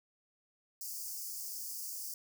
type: high-pass noise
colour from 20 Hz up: white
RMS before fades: -42 dBFS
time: 0.81-2.14 s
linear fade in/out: 2 ms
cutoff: 4700 Hz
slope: 96 dB/octave
effects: none